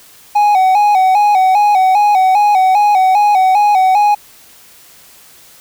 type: tone with vibrato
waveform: triangle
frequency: 790 Hz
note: G5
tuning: 13 cents sharp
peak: -5 dBFS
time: 0.35-4.15 s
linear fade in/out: 10 ms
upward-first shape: square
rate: 2.5 Hz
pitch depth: 85 cents each way
effects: white hiss -42 dBFS RMS until 5.6 s